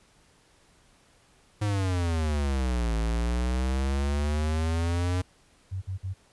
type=exponential two-way sweep; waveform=square; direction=down then up; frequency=106.3 to 55 to 91.7 Hz; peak=-25 dBFS; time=1.61-5.22 s; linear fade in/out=10 ms; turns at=2.96 s
type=tone bursts; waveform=sine; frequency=94.6 Hz; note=F#2; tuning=39 cents sharp; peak=-29 dBFS; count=3; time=5.71-6.14 s; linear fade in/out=20 ms; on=110 ms; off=50 ms
effects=pink hiss -61 dBFS RMS until 6.32 s + resampled to 24000 Hz